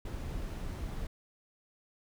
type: noise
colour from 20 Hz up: brown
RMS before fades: -38 dBFS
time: 0.05-1.07 s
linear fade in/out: 5 ms
effects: none